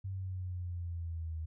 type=exponential sweep; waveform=sine; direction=down; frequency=96.8 to 79 Hz; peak=-36 dBFS; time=0.04-1.46 s; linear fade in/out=10 ms; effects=none